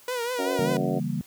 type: tone with vibrato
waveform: sawtooth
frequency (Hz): 485.5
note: B4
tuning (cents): -30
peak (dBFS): -23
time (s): 0.08-0.77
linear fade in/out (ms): 2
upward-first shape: triangle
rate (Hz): 5.1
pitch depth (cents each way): 94
type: harmonic tone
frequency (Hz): 92.5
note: F#2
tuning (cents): 0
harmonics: 3 / 4 / 5 / 6 / 7 / 8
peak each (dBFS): -31 / -32 / -33 / -34 / -34 / -35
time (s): 0.38-1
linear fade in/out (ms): 20
type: chord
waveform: sine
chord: C# diminished seventh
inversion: none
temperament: equal with one note detuned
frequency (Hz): 141.26 / 164.81 / 196 / 233.1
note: C#3 / E3 / G3 / Bb3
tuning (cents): +33 / 0 / 0 / 0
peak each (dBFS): -31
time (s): 0.59-1.21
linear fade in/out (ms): 0
effects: white hiss -53 dBFS RMS until 1.26 s + high-pass 60 Hz 12 dB/octave